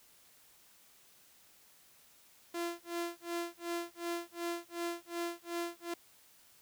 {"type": "tone with tremolo", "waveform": "sawtooth", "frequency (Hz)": 342.4, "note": "F4", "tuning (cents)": -34, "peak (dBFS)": -30, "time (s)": [2.54, 5.94], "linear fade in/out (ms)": 5, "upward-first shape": "sine", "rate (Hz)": 2.7, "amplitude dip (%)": 100, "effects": ["white hiss -63 dBFS RMS until 6.61 s"]}